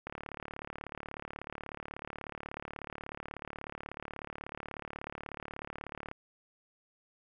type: click train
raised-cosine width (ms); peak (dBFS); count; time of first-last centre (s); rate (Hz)
0.5; -25; 221; 0.07-6.114; 36.4
effects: none